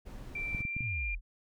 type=noise; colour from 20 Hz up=brown; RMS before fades=-44 dBFS; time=0.05-0.63 s; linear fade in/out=20 ms
type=tone with pitch glide; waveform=sine; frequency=2349 to 2393 Hz; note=D7 to D7; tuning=0 to +32 cents; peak=-34 dBFS; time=0.35-1.15 s; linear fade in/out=5 ms; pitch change=+32 cents; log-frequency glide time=0.59-0.88 s
type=clicks; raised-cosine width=5 ms; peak=-26 dBFS; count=5; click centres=0.548 / 0.606 / 0.652 / 0.766 / 0.807 s
type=exponential sweep; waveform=sine; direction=down; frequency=140 to 34.65 Hz; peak=-34 dBFS; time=0.8-1.21 s; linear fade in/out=50 ms
effects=none